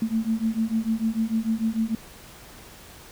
sine beating tone pair, 220 / 226.7 Hz, A3 / A#3, 0 / -48 cents, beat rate 6.7 Hz, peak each -25 dBFS, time 0.02-1.95 s, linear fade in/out 2 ms, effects pink hiss -46 dBFS RMS until 3.11 s

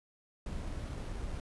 brown noise with sample-and-hold, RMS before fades -39 dBFS, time 0.46-1.4 s, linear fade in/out 2 ms, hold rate 7350 Hz, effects resampled to 24000 Hz

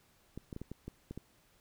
clicks, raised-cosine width 3 ms, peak -29 dBFS, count 8, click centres 0.376 / 0.528 / 0.564 / 0.616 / 0.716 / 0.88 / 1.11 / 1.176 s, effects pink hiss -68 dBFS RMS until 1.6 s

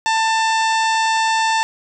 harmonic tone with a mistuned harmonic, 891 Hz, A5, 22 cents sharp, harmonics 1 / 2 / 3 / 4 / 5 / 6 / 7 / 8 / 9, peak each -16 / -22 / -26 / -28 / -30 / -32 / -33 / -34 / -35 dBFS, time 0.06-1.63 s, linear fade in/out 0 ms, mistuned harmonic 7, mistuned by -78 cents, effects none

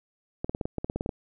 clicks, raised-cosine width 2 ms, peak -16 dBFS, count 12, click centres 0.445 / 0.495 / 0.549 / 0.612 / 0.655 / 0.783 / 0.845 / 0.899 / 0.96 / 1.009 / 1.061 / 1.092 s, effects none

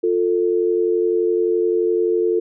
sine tone pair together, 352.7 / 444.4 Hz, F4 / A4, +17 / +17 cents, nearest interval major third, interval 400 cents, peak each -18 dBFS, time 0.03-2.4 s, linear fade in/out 10 ms, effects none

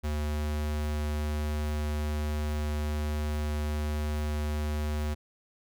square tone, 75.1 Hz, D2, 39 cents sharp, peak -29 dBFS, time 0.03-5.15 s, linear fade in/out 20 ms, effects none

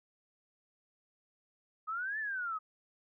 sine exponential two-way sweep, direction up then down, 1244.5 to 1788 to 1244.5 Hz, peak -34 dBFS, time 1.87-2.59 s, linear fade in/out 20 ms, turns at 2.19 s, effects none

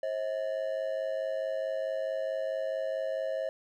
triangle ring-modulated tone, 587.3 Hz, D5, in tune, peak -25 dBFS, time 0.03-3.49 s, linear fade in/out 0 ms, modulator 52.3 Hz, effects none

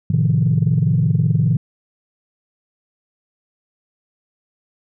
sine chord, F dominant seventh, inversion first, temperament equal, 110 / 130.81 / 155.56 / 174.61 Hz, A2 / C3 / Eb3 / F3, 0 / 0 / 0 / 0 cents, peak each -18 / -18 / -16 / -21 dBFS, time 0.1-1.57 s, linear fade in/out 5 ms, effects tanh soft clip ceiling -6 dBFS

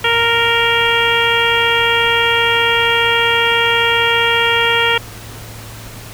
harmonic tone, 465.2 Hz, A#4, 4 cents flat, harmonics 1 / 2 / 3 / 4 / 5 / 6 / 7, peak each -19 / -19 / -19 / -19 / -19 / -19 / -19 dBFS, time 0.04-4.98 s, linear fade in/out 5 ms, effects added 110 Hz sine -34 dBFS peak until 6.13 s + pink hiss -34 dBFS RMS until 6.13 s

